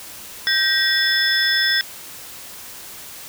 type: tone cluster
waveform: sine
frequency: 1576 / 1896 / 3462 / 5210 Hz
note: G6 / A#6 / A7 / E8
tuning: +9 / +29 / -29 / -21 cents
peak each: -21 dBFS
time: 0.47-1.81 s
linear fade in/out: 0 ms
effects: white hiss -37 dBFS RMS until 3.28 s